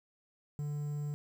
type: tone with quantisation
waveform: triangle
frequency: 147 Hz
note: D3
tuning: 2 cents sharp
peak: -32 dBFS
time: 0.59-1.14 s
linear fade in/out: 0 ms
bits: 10
effects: none